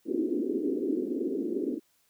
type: band-pass noise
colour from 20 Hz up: pink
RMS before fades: -30 dBFS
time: 0.05-1.8 s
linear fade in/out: 50 ms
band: 260 to 400 Hz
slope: 48 dB/octave
effects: white hiss -69 dBFS RMS until 2.09 s